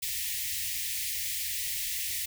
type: band-stop noise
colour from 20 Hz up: white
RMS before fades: -33 dBFS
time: 0.02-2.26 s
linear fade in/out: 10 ms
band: 110 to 1800 Hz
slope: 96 dB/octave
effects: none